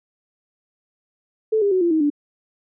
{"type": "tone with pitch steps", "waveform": "sine", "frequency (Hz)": [437.3, 403.3, 372, 343.1, 316.4, 291.9], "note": ["A4", "G4", "F#4", "F4", "D#4", "D4"], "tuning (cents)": [-11, 49, 9, -31, 29, -10], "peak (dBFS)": -15, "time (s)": [1.52, 2.102], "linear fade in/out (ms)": 10, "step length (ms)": 97, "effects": []}